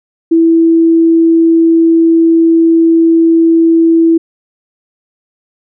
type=tone; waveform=sine; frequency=329.6 Hz; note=E4; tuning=in tune; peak=-4 dBFS; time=0.31-4.18 s; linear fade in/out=10 ms; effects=none